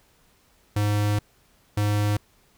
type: tone bursts at uneven times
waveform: square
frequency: 103.83 Hz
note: G#2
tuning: in tune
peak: -21 dBFS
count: 2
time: 0.76-1.19 / 1.77-2.17 s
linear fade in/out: 5 ms
effects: pink hiss -61 dBFS RMS until 2.57 s